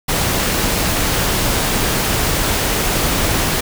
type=noise; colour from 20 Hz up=pink; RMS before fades=-17 dBFS; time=0.08-3.61 s; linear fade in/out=10 ms; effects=none